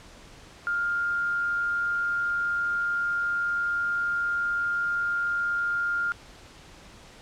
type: tone with frequency modulation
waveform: sine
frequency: 1403 Hz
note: F6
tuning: 8 cents sharp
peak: -24 dBFS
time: 0.67-6.12 s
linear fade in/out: 0 ms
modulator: 101 Hz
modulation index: 0.21
effects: pink hiss -49 dBFS RMS until 7.21 s + low-pass 7000 Hz 12 dB/octave